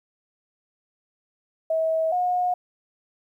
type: tone pair in turn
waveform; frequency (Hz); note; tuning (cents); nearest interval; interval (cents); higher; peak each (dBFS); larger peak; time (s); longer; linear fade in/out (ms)
sine; 644 / 721.3; E5 / F#5; -41 / -44; major second; 197; second; -20; neither; 1.7-2.12 / 2.12-2.54; neither; 5
effects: 10-bit

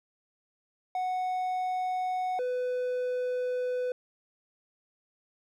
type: tone pair in turn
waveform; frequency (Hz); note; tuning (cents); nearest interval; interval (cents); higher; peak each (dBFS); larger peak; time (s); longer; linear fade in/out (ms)
triangle; 738 / 499.7; F#5 / B4; -5 / +20; perfect fifth; 675; first; -26; neither; 0.95-2.39 / 2.39-3.92; second; 2
effects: none

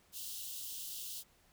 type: high-pass noise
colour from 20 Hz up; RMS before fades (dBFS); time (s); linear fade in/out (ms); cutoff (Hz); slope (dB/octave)
white; -44; 0.12-1.24; 50; 2800; 96
effects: pink hiss -68 dBFS RMS until 1.52 s

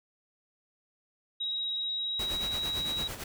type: tone with pitch glide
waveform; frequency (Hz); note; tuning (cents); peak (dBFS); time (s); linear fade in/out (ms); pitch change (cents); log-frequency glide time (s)
sine; 3821 to 3850; A#7 to B7; +42 to -45; -30; 1.4-3.08; 10; +13; 1.82-2.6
type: noise with tremolo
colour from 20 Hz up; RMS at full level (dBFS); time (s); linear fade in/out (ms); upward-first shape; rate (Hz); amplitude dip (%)
pink; -37; 2.19-3.24; 5; sine; 8.9; 65
effects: none

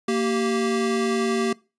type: tone pair together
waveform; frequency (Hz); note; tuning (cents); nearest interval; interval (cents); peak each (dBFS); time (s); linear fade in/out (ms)
square; 230.7 / 388; A#3 / G4; -18 / -18; major sixth; 900; -24; 0.08-1.53; 5
effects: noise-tail reverb RT60 0.3 s tail -23 dB re dry + resampled to 22050 Hz

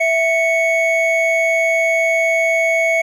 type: tone pair together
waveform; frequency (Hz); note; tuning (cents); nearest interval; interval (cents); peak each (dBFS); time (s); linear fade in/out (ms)
triangle; 659.3 / 2218; E5 / C#7; 0 / 0; octave + major sixth; 2100; -14; 0-3.02; 10
effects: none

